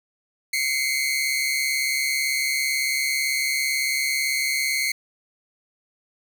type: tone pair together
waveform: sawtooth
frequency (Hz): 2079 / 2217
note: C7 / C#7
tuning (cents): -12 / 0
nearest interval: minor second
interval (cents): 112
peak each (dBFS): -21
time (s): 0.53-4.92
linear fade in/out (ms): 5
effects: none